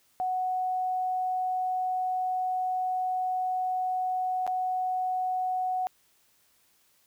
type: tone with dropouts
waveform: sine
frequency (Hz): 740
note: F#5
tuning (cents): 0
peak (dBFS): -26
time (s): 0.2-5.87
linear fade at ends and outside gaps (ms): 0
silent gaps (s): 4.466-4.476
effects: white hiss -66 dBFS RMS until 7.06 s